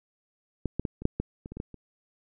clicks, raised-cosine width 3 ms, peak -15 / -15 / -16 / -26 / -9 / -15 / -26 / -27 / -25 / -19 / -30 dBFS, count 11, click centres 0.657 / 0.796 / 0.852 / 1.02 / 1.054 / 1.2 / 1.459 / 1.52 / 1.57 / 1.601 / 1.743 s, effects none

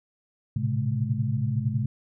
sine tone cluster, 110.3 / 119.3 / 131.9 / 142.7 / 212.1 Hz, A2 / A#2 / C3 / D3 / G#3, +5 / +41 / +14 / -49 / +37 cents, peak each -28 / -32 / -27 / -35 / -32 dBFS, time 0.56-1.86 s, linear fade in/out 5 ms, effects none

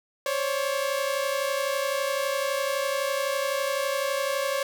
sawtooth tone pair together, 536 / 567.9 Hz, C5 / C#5, +42 / +42 cents, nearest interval minor second, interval 100 cents, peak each -24 dBFS, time 0.26-4.63 s, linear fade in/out 2 ms, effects none

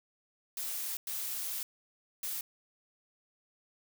blue noise bursts at uneven times, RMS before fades -37 dBFS, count 3, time 0.57-0.97 / 1.07-1.63 / 2.23-2.41 s, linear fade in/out 2 ms, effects none

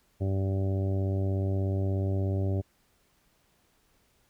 harmonic tone, 96.7 Hz, G2, 23 cents flat, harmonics 1 / 2 / 3 / 4 / 5 / 6 / 7 / 8, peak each -26 / -37 / -37 / -37 / -48 / -40 / -47 / -53 dBFS, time 0.2-2.62 s, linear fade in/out 20 ms, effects pink hiss -68 dBFS RMS until 4.29 s

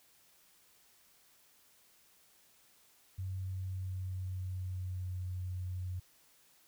sine tone with pitch glide, 94.1 to 91.26 Hz, F#2 to F#2, +30 to -23 cents, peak -36 dBFS, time 3.18-6 s, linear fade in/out 10 ms, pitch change -53 cents, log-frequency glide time 3.42-5.27 s, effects white hiss -66 dBFS RMS until 6.67 s

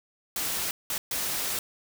white noise bursts at uneven times, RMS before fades -30 dBFS, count 3, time 0.36-0.71 / 0.9-0.98 / 1.11-1.59 s, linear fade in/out 2 ms, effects none

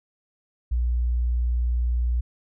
sine tone, 60 Hz, B1, 49 cents flat, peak -20 dBFS, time 0.71-2.21 s, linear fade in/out 10 ms, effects none

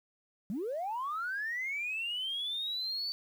sine linear sweep, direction up, 176.6 to 4555 Hz, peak -32 dBFS, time 0.5-3.12 s, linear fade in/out 0 ms, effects tanh soft clip ceiling -28 dBFS + 10-bit

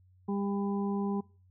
harmonic tone, 200 Hz, G3, 35 cents sharp, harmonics 1 / 2 / 4 / 5, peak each -30 / -36 / -42 / -44 dBFS, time 0.28-1.21 s, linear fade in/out 10 ms, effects noise-tail reverb RT60 0.4 s tail -24 dB re dry + added 92 Hz sine -59 dBFS peak until 1.5 s

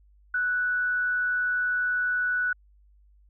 sine tone with frequency modulation, 1480 Hz, F#6, in tune, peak -23 dBFS, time 0.34-2.53 s, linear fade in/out 5 ms, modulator 128 Hz, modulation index 0.23, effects added 50 Hz sine -55 dBFS peak until 3.29 s

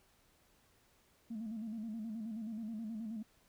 sine tone with vibrato, 221.1 Hz, A3, 9 cents sharp, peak -38 dBFS, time 1.3-3.23 s, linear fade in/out 10 ms, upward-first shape square, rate 9.4 Hz, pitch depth 69 cents each way, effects tanh soft clip ceiling -36 dBFS + pink hiss -70 dBFS RMS until 3.48 s

